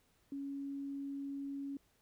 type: tone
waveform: sine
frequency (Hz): 278.3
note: C#4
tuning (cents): +7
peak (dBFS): -39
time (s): 0.32-1.77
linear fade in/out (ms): 2
effects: pink hiss -73 dBFS RMS until 2.01 s